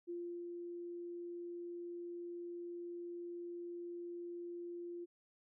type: tone with ADSR envelope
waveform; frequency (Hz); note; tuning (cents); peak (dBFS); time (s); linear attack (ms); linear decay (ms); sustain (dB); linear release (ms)
sine; 347; F4; -11; -40; 0.07-5.06; 28; 350; -3; 25
effects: none